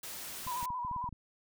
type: noise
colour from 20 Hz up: white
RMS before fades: -43 dBFS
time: 0.03-0.66 s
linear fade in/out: 5 ms
type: clicks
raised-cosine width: 5 ms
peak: -34 dBFS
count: 9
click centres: 0.467 / 0.629 / 0.704 / 0.849 / 0.913 / 0.963 / 1.042 / 1.09 / 1.127 s
type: tone with vibrato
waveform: sine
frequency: 985 Hz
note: B5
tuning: 5 cents flat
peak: -34 dBFS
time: 0.47-1.09 s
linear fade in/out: 5 ms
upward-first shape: square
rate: 11 Hz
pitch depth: 44 cents each way
effects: none